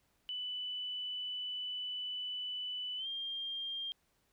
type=tone with pitch glide; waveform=sine; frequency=2986 to 3200 Hz; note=F#7 to G7; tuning=+15 to +35 cents; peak=-37 dBFS; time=0.29-3.92 s; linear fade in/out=0 ms; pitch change=+120 cents; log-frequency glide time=2.97-3.07 s; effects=pink hiss -75 dBFS RMS until 4.32 s